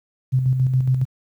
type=tone with tremolo; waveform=sine; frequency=129.5 Hz; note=C3; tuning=17 cents flat; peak=-13 dBFS; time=0.32-1.05 s; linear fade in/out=20 ms; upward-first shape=square; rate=7.2 Hz; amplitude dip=45%; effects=high-pass 80 Hz 12 dB/octave + 9-bit